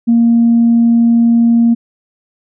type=tone; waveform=sine; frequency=233.1 Hz; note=A#3; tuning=in tune; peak=-5 dBFS; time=0.07-1.75 s; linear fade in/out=20 ms; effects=tanh soft clip ceiling -2 dBFS